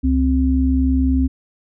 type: tone pair together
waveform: sine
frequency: 68.49 / 261.6 Hz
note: C#2 / C4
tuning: -20 / 0 cents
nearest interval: octave + major seventh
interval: 2320 cents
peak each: -16 dBFS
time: 0.03-1.28 s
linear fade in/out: 20 ms
effects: none